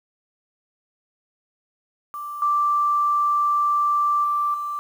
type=tone with level steps; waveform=sine; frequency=1174 Hz; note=D6; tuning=1 cent flat; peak=-29 / -17 / -19 / -25 dBFS; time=2.14-4.79 s; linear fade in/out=0 ms; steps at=2.42 / 4.24 / 4.54 s; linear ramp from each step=2 ms; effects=8-bit